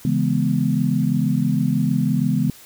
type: chord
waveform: sine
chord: C# minor seventh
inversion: none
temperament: equal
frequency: 138.59 / 164.81 / 207.7 / 246.9 Hz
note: C#3 / E3 / G#3 / B3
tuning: 0 / 0 / 0 / 0 cents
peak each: -22 dBFS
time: 0.05-2.5 s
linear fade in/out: 2 ms
effects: white hiss -45 dBFS RMS until 2.65 s